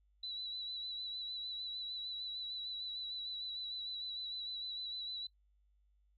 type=tone with vibrato; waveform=sine; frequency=3951 Hz; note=B7; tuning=in tune; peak=-40 dBFS; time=0.23-5.27 s; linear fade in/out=5 ms; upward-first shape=sine; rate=6.6 Hz; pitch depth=32 cents each way; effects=noise-tail reverb RT60 0.1 s tail -22 dB re dry + added 50 Hz sine -69 dBFS peak until 6.17 s